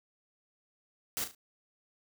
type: noise with echo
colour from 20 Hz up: white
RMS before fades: -34 dBFS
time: 1.17-1.24 s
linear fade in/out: 0 ms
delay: 36 ms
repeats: 3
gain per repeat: -9 dB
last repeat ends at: 1.348 s
effects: none